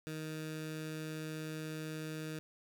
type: tone with notch filter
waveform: 15% pulse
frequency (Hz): 156.4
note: D#3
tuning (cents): +9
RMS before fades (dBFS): -42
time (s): 0.07-2.39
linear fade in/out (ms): 0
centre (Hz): 750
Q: 1.3
effects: none